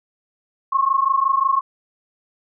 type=tone pair together; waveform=sine; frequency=1070 / 1095.6 Hz; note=C6 / C#6; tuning=+38 / -21 cents; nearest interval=unison; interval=41 cents; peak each=-18 dBFS; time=0.72-1.61 s; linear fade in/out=10 ms; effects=none